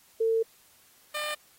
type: tone pair in turn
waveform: sine / 10% pulse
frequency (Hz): 450.2 / 600.9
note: A4 / D5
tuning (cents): +40 / +40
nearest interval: perfect fourth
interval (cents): 500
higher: second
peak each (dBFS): -22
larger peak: neither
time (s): 0.2-0.43 / 1.14-1.35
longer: first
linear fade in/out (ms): 10
effects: white hiss -60 dBFS RMS until 1.58 s + AAC 48 kbps